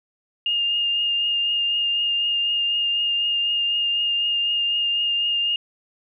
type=tone with vibrato; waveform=sine; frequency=2824 Hz; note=F7; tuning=19 cents sharp; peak=-19 dBFS; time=0.46-5.56 s; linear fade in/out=2 ms; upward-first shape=triangle; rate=4 Hz; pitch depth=17 cents each way; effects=none